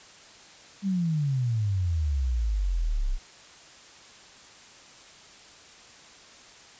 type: exponential sweep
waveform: sine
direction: down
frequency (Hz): 202.1 to 30.55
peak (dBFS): -23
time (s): 0.82-3.19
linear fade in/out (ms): 50
effects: white hiss -50 dBFS RMS until 6.79 s + resampled to 16000 Hz